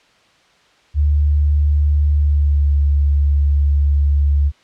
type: tone with pitch glide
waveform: sine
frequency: 73.5 to 71.66 Hz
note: D2 to D2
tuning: +2 to -42 cents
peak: -11 dBFS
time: 0.94-4.52 s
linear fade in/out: 50 ms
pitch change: -44 cents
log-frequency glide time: 2.14-2.73 s
effects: white hiss -53 dBFS RMS until 4.63 s + low-pass 4000 Hz 12 dB/octave